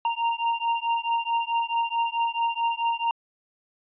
square beating tone pair, 926 / 930.6 Hz, A#5 / A#5, -12 / -3 cents, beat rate 4.6 Hz, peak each -27 dBFS, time 0.05-3.11 s, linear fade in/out 2 ms, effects resampled to 8000 Hz

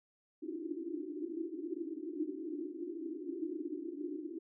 white band-pass noise, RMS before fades -41 dBFS, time 0.42-4.39 s, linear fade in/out 10 ms, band 290 to 360 Hz, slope 96 dB/octave, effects none

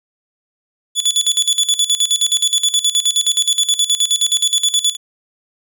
25% pulse tone with tremolo, 3442 Hz, A7, 39 cents flat, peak -7 dBFS, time 0.95-4.97 s, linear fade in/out 50 ms, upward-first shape square, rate 9.5 Hz, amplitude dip 80%, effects none

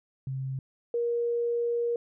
sine tone pair in turn, 133 / 472.7 Hz, C3 / A#4, +29 / +24 cents, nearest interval octave + minor seventh, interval 2195 cents, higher second, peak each -30 / -25 dBFS, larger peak second, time 0.27-0.59 / 0.94-1.96 s, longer second, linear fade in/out 2 ms, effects none

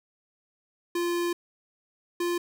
square tone pair in turn, 346.7 / 348.1 Hz, F4 / F4, -13 / -6 cents, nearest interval unison, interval 7 cents, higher second, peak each -26 dBFS, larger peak neither, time 0.95-1.33 / 2.2-2.38 s, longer first, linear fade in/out 5 ms, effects none

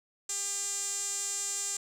sawtooth tone with band-pass filter, 400.3 Hz, G4, 36 cents sharp, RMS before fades -34 dBFS, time 0.29-1.77 s, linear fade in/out 5 ms, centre 7400 Hz, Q 6.7, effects none

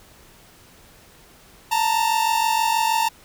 45% pulse tone pair together, 887.7 / 934 Hz, A5 / A#5, +15 / +3 cents, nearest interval minor second, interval 88 cents, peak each -20 / -22 dBFS, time 1.71-3.09 s, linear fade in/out 10 ms, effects pink hiss -50 dBFS RMS until 3.24 s

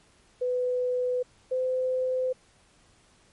sine tone pair in turn, 499 / 512.4 Hz, B4 / C5, +18 / -36 cents, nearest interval unison, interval 46 cents, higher second, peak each -24 dBFS, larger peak neither, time 0.41-1.23 / 1.51-2.33 s, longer neither, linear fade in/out 10 ms, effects pink hiss -61 dBFS RMS until 3.32 s + MP3 48 kbps

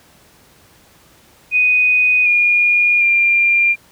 sine tone with pitch steps, 2490 / 2429 / 2390 Hz, D#7 / D#7 / D7, +1 / -42 / +30 cents, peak -10 dBFS, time 1.51-3.76 s, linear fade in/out 50 ms, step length 750 ms, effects pink hiss -49 dBFS RMS until 3.91 s + high-pass 60 Hz 12 dB/octave

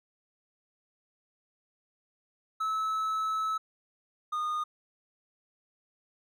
triangle tone pair in turn, 1300 / 1226.8 Hz, E6 / D#6, -24 / -25 cents, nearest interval minor second, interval 101 cents, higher first, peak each -26 / -27 dBFS, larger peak first, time 2.6-3.58 / 4.32-4.64 s, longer first, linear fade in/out 10 ms, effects none

